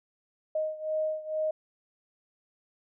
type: beating tone pair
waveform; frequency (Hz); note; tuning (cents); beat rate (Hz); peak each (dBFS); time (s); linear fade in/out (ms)
sine; 622.3 / 624.5; D#5 / D#5; 0 / +6; 2.2; -30 / -33; 0.55-1.51; 5
effects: none